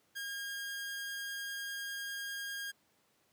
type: tone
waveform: sawtooth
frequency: 1621 Hz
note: G#6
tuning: 42 cents flat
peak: -35 dBFS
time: 0.15-2.72 s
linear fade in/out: 20 ms
effects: pink hiss -72 dBFS RMS until 3.32 s + high-pass 150 Hz 12 dB/octave